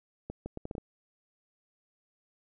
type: accelerating click train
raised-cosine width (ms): 2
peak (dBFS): -24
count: 7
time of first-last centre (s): 0.3-0.781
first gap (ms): 160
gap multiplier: 0.71
effects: none